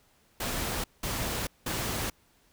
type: noise bursts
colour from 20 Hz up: pink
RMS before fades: -32 dBFS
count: 3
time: 0.4-2.1 s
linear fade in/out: 5 ms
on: 440 ms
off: 190 ms
effects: pink hiss -65 dBFS RMS until 2.52 s